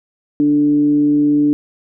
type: tone with frequency modulation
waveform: sine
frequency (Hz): 293.7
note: D4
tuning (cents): 0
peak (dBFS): -10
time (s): 0.4-1.53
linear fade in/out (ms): 0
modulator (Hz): 148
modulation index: 0.25
effects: none